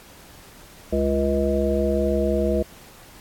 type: harmonic tone with a mistuned harmonic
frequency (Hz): 69.3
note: C#2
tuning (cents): 0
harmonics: 1 / 3 / 5 / 7 / 9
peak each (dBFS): -25 / -25 / -25 / -25 / -25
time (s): 0.92-2.63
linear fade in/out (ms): 10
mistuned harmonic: 9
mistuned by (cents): +16
effects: pink hiss -47 dBFS RMS until 3.2 s + AAC 64 kbps